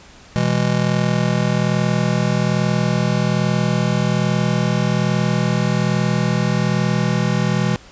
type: chord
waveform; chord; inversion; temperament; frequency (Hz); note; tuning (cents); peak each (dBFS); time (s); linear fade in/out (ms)
square; E major; second; just; 123.61 / 164.81 / 206; B2 / E3 / G#3; +2 / 0 / -14; -21 / -20 / -22; 0.36-7.76; 0
effects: pink hiss -44 dBFS RMS until 7.91 s + resampled to 16000 Hz